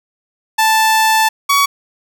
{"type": "tone pair in turn", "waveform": "sawtooth", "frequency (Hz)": [880, 1127.5], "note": ["A5", "C#6"], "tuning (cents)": [0, 29], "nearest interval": "major third", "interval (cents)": 429, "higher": "second", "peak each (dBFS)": -6, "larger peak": "neither", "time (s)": [[0.58, 1.29], [1.49, 1.66]], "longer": "first", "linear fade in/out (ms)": 10, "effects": []}